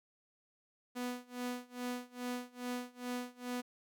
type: tone with tremolo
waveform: sawtooth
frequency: 246.9 Hz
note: B3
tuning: in tune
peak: -32 dBFS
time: 0.95-3.62 s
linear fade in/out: 20 ms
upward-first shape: sine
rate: 2.4 Hz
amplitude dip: 95%
effects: none